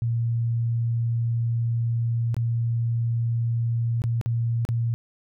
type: tone with dropouts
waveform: sine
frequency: 116.54 Hz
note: A#2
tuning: in tune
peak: -21 dBFS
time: 0.02-4.94 s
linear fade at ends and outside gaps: 0 ms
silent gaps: 2.344-2.366 / 4.019-4.039 / 4.213-4.26 / 4.651-4.689 s
effects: none